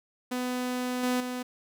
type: tone with level steps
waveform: sawtooth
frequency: 250 Hz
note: B3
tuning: 21 cents sharp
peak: -25 / -21 / -28 dBFS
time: 0.31-1.43 s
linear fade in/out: 10 ms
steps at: 1.03 / 1.2 s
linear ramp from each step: 5 ms
effects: none